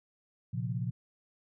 sine chord, Bb suspended second, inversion none, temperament equal with one note detuned, 116.54 / 133.41 / 174.61 Hz, Bb2 / C3 / F3, 0 / +34 / 0 cents, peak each -34 / -36 / -37 dBFS, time 0.53-0.91 s, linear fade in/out 10 ms, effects none

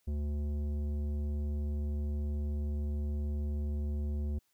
triangle tone with tanh clipping, 73.42 Hz, D2, in tune, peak -33 dBFS, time 0.07-4.39 s, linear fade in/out 10 ms, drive 16 dB, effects white hiss -75 dBFS RMS until 4.53 s

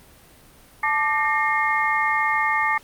sine tone cluster, 873 / 1184 / 1827 / 2136 Hz, A5 / D6 / A#6 / C7, -14 / +14 / -35 / +35 cents, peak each -24 dBFS, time 0.83-2.78 s, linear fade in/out 5 ms, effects pink hiss -50 dBFS RMS until 2.83 s + Opus 32 kbps

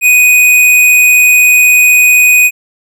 square tone, 2489 Hz, D#7, in tune, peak -4 dBFS, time 0.01-2.51 s, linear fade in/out 50 ms, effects none

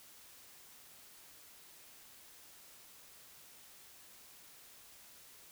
silence, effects white hiss -58 dBFS RMS until 5.51 s

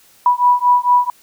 sine beating tone pair, 979 / 983.4 Hz, B5 / B5, -15 / -8 cents, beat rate 4.4 Hz, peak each -13 dBFS, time 0.26-1.1 s, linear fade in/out 2 ms, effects white hiss -50 dBFS RMS until 1.22 s

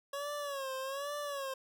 25% pulse tone with vibrato, 554.4 Hz, C#5, in tune, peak -33 dBFS, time 0.13-1.54 s, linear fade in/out 5 ms, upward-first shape sine, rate 1.2 Hz, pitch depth 96 cents each way, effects none

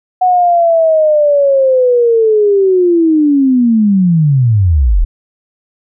sine linear sweep, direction down, 740 to 34.47 Hz, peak -6 dBFS, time 0.21-5.05 s, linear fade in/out 10 ms, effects none

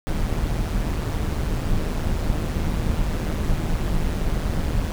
brown noise with amplitude modulation, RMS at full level -20 dBFS, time 0.07-4.92 s, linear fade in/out 0 ms, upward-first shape sine, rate 157 Hz, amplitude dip 60%, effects none

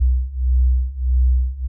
sine beating tone pair, 62.2 / 63.8 Hz, B1 / C2, +13 / -43 cents, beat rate 1.6 Hz, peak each -18 / -16 dBFS, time 0-1.68 s, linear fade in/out 20 ms, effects none

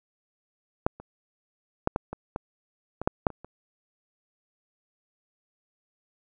clicks, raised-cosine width 1 ms, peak -7 / -28 / -8 / -11 / -20 / -16 / -18 / -7 / -6 / -27 / -28 dBFS, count 11, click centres 0.865 / 1 / 1.874 / 1.961 / 2.13 / 2.361 / 3.016 / 3.075 / 3.268 / 3.303 / 3.446 s, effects none

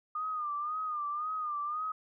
sine tone with vibrato, 1216 Hz, D#6, 40 cents flat, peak -32 dBFS, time 0.15-1.92 s, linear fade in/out 5 ms, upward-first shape sine, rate 1.9 Hz, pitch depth 74 cents each way, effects none

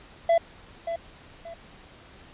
triangle tone with echo, 671 Hz, E5, 31 cents sharp, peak -15 dBFS, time 0.29-0.38 s, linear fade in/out 5 ms, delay 580 ms, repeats 2, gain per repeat -10 dB, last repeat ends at 1.54 s, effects pink hiss -50 dBFS RMS until 2.33 s + resampled to 8000 Hz

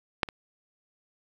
clicks, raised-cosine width 0.3 ms, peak -6 / -23 dBFS, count 2, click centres 0.232 / 0.288 s, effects 8-bit

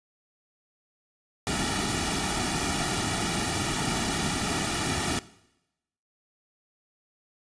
pink noise with comb filter, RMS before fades -28 dBFS, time 1.47-5.19 s, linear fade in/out 0 ms, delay 1.9 ms, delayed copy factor -0.75, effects noise-tail reverb RT60 0.9 s tail -19 dB re dry + resampled to 22050 Hz

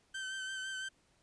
30% pulse tone with vibrato, 1543 Hz, G6, 28 cents flat, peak -36 dBFS, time 0.14-0.89 s, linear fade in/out 10 ms, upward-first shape sine, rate 5.9 Hz, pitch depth 23 cents each way, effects pink hiss -71 dBFS RMS until 1.22 s + resampled to 22050 Hz

